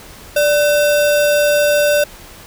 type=tone with sample-and-hold; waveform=sine; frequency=587.3 Hz; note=D5; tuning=in tune; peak=-10 dBFS; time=0.36-2.04 s; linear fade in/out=5 ms; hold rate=2100 Hz; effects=pink hiss -38 dBFS RMS until 2.46 s